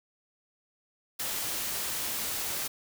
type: noise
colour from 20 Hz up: white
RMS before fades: -33 dBFS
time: 1.19-2.68 s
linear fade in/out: 10 ms
effects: none